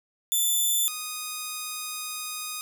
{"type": "tone pair in turn", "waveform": "5% pulse", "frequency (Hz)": [3518, 1240.9], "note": ["A7", "D#6"], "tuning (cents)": [-1, -5], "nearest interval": "octave + tritone", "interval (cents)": 1804, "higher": "first", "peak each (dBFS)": [-14, -20], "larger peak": "first", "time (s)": [[0.32, 0.88], [0.88, 2.61]], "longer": "second", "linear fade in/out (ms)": 0, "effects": []}